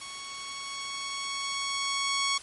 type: tone with level ramp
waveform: 10% pulse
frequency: 1110 Hz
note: C#6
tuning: 2 cents sharp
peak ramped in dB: -31 to -16 dBFS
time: 0.01-2.38 s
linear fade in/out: 5 ms
effects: white hiss -46 dBFS RMS until 2.42 s + MP3 48 kbps